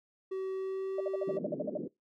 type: tone with pitch glide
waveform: triangle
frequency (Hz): 380.5 to 385.4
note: F#4 to G4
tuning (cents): +48 to -29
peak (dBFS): -31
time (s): 0.31-1.38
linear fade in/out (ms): 10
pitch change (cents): +23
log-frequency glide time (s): 0.52-1.03
type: tone bursts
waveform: sine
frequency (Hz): 597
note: D5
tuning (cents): +28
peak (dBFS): -30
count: 11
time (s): 0.98-1.775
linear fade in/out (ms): 5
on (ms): 25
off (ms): 52
type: band-pass noise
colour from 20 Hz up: pink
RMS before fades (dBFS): -39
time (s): 1.27-1.88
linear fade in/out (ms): 10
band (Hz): 170 to 480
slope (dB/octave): 48
effects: noise-tail reverb RT60 0.2 s tail -22 dB re dry